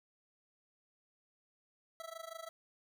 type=tone with amplitude modulation; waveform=25% pulse; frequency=656 Hz; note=E5; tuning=9 cents flat; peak=-38 dBFS; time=2-2.49 s; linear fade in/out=0 ms; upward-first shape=sine; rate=25.7 Hz; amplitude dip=90%; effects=none